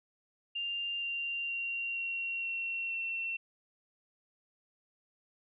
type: tone with pitch steps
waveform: sine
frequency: 2794 / 2776 / 2759 / 2741 / 2724 / 2707 Hz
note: F7 / F7 / F7 / F7 / F7 / E7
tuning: 0 / -11 / -22 / -33 / -44 / +45 cents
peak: -33 dBFS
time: 0.55-3.37 s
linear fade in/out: 10 ms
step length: 470 ms
effects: none